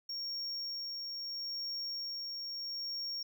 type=tone with tremolo; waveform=triangle; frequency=5540 Hz; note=F8; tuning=15 cents flat; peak=-35 dBFS; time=0.09-3.23 s; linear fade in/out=5 ms; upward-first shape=sine; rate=0.76 Hz; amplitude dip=25%; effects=none